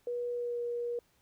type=tone with pitch glide; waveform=sine; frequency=483.9 to 477.5 Hz; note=B4 to A#4; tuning=-35 to +42 cents; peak=-32 dBFS; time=0.07-0.99 s; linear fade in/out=2 ms; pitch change=-23 cents; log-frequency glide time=0.33-0.61 s; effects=pink hiss -70 dBFS RMS until 1.21 s